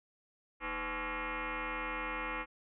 sine tone with frequency modulation, 506 Hz, B4, 42 cents sharp, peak -35 dBFS, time 0.6-2.46 s, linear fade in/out 50 ms, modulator 273 Hz, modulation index 7.4, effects none

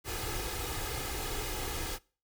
pink noise with comb filter, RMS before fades -36 dBFS, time 0.04-1.99 s, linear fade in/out 50 ms, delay 2.4 ms, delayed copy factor +0.65, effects noise-tail reverb RT60 0.4 s tail -24 dB re dry

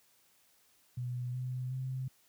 sine tone with pitch steps, 123.7 / 126.96 / 130.3 Hz, B2 / B2 / C3, +3 / +48 / -7 cents, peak -34 dBFS, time 0.97-2.08 s, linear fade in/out 5 ms, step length 370 ms, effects white hiss -68 dBFS RMS until 2.28 s + high-pass 60 Hz 12 dB/octave

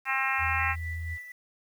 harmonic tone, 266.8 Hz, C4, 34 cents sharp, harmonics 3 / 4 / 5 / 6 / 7 / 8 / 9 / 10, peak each -34 / -33 / -34 / -35 / -31 / -35 / -34 / -34 dBFS, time 0.05-0.76 s, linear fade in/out 50 ms
sine tone with pitch glide, 82.41 to 82.89 Hz, E2 to E2, 0 to +10 cents, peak -32 dBFS, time 0.38-1.18 s, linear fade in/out 50 ms, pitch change +10 cents, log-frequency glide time 0.51-0.9 s
sine tone with tremolo, 1974 Hz, B6, 1 cent flat, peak -35 dBFS, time 0.59-1.32 s, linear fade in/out 5 ms, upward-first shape sine, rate 4.1 Hz, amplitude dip 60%
effects 9-bit

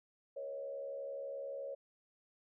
sine tone with frequency modulation, 551 Hz, C#5, 11 cents flat, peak -40 dBFS, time 0.36-1.75 s, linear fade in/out 10 ms, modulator 71.6 Hz, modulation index 0.72, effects none

